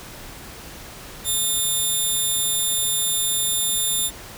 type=tone with amplitude modulation; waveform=5% pulse; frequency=3600 Hz; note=A7; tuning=39 cents sharp; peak=-10 dBFS; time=1.24-4.11 s; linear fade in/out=50 ms; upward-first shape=sine; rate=281 Hz; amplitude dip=45%; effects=pink hiss -39 dBFS RMS until 4.37 s